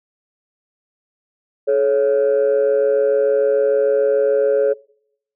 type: tone pair together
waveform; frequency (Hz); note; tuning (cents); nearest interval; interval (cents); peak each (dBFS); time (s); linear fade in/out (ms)
sine; 427.6 / 554.4; A4 / C#5; -49 / 0; major third; 449; -14; 1.67-4.74; 20
effects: noise-tail reverb RT60 0.7 s tail -24 dB re dry + tanh soft clip ceiling -9 dBFS